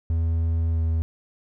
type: tone with pitch glide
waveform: triangle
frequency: 82.2 to 81.21 Hz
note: E2 to E2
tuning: -4 to -25 cents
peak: -18 dBFS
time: 0.1-1.02 s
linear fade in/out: 0 ms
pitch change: -21 cents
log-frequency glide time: 0.71-0.8 s
effects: none